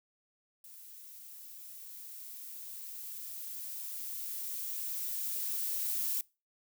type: noise with level ramp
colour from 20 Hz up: violet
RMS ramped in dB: -52 to -33 dBFS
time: 0.64-6.21 s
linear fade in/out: 2 ms
effects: noise-tail reverb RT60 0.3 s tail -24 dB re dry